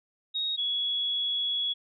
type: tone pair in turn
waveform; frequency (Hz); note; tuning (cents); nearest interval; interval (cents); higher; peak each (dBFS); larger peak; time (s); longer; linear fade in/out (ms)
sine; 3762 / 3363; A#7 / G#7; +15 / +21; major second; 194; first; -27 / -26; second; 0.34-0.57 / 0.57-1.74; second; 20
effects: none